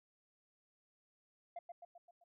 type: tone with echo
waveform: sine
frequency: 693 Hz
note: F5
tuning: 14 cents flat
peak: -40 dBFS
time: 1.56-1.59 s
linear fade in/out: 5 ms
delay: 130 ms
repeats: 5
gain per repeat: -5 dB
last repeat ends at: 2.24 s
effects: tanh soft clip ceiling -42 dBFS